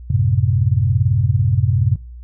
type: chord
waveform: sine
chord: F# diminished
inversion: none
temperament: equal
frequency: 92.5 / 110 / 130.81 Hz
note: F#2 / A2 / C3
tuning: 0 / 0 / 0 cents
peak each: -17 dBFS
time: 0.1-1.96 s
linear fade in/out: 5 ms
effects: noise-tail reverb RT60 0.4 s tail -25 dB re dry + added 60 Hz sine -32 dBFS peak until 2.23 s